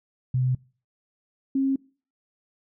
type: tone pair in turn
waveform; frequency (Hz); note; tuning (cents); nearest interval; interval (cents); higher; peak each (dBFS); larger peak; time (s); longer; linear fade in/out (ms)
sine; 127.8 / 270; C3 / C#4; -40 / -45; octave + minor second; 1295; second; -20; neither; 0.34-0.55 / 1.55-1.76; neither; 5
effects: noise-tail reverb RT60 0.4 s tail -24 dB re dry